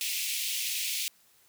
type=high-pass noise; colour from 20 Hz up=pink; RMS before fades=-32 dBFS; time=0.01-1.08 s; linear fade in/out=0 ms; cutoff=2300 Hz; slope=48 dB/octave; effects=white hiss -63 dBFS RMS until 1.48 s + high-pass 60 Hz 12 dB/octave